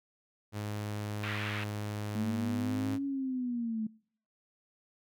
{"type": "tone", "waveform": "sawtooth", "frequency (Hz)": 104.6, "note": "G#2", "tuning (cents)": 13, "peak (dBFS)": -31, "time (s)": [0.52, 2.99], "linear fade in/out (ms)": 50}
{"type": "band-pass noise", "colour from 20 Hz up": "pink", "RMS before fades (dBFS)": -39, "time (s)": [1.23, 1.64], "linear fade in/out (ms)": 5, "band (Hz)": [1300, 3000], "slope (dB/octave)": 24}
{"type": "linear two-way sweep", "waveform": "sine", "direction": "up then down", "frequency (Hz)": [214.7, 279.4, 214.7], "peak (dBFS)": -31, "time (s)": [2.15, 3.87], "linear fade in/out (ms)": 5, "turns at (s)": 3.05}
{"effects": ["noise-tail reverb RT60 0.6 s tail -26 dB re dry"]}